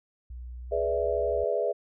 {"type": "tone with pitch glide", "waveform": "sine", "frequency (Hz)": [61, 65.38], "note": ["B1", "C2"], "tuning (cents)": [-21, -1], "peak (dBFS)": -37, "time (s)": [0.3, 1.44], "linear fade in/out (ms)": 5, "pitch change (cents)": 120, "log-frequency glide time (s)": [0.62, 0.91]}
{"type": "chord", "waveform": "sine", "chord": "E dominant seventh", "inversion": "first", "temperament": "equal with one note detuned", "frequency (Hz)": [419.2, 493.9, 587.3, 659.3], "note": ["G#4", "B4", "D5", "E5"], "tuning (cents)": [16, 0, 0, 0], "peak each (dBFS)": -30, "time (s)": [0.71, 1.73], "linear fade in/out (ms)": 20}
{"effects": []}